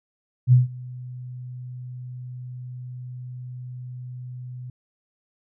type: tone with ADSR envelope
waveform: sine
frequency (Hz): 125.2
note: B2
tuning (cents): +24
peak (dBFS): -9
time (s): 0.47-4.7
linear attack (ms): 54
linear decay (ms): 150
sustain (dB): -24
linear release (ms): 3
effects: none